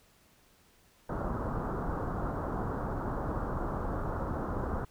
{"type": "low-pass noise", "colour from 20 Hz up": "pink", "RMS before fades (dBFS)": -34, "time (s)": [1.09, 4.85], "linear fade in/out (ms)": 5, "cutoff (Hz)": 1400, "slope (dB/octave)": 48, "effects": ["pink hiss -64 dBFS RMS until 4.9 s"]}